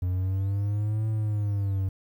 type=linear two-way sweep; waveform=triangle; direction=up then down; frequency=89.4 to 110 to 94.7 Hz; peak=-22 dBFS; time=0.02-1.89 s; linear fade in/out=5 ms; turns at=1.08 s; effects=10-bit